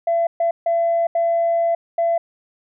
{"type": "tone bursts at uneven times", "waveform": "sine", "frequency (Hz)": 675, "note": "E5", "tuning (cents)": 41, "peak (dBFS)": -14, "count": 5, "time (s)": [[0.07, 0.27], [0.4, 0.51], [0.66, 1.07], [1.15, 1.75], [1.98, 2.18]], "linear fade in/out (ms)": 5, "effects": ["tanh soft clip ceiling -12 dBFS"]}